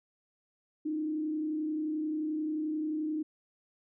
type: tone with frequency modulation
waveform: sine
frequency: 308.5 Hz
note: D#4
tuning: 15 cents flat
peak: -30 dBFS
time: 0.85-3.23 s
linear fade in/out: 10 ms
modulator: 31.4 Hz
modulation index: 0.4
effects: none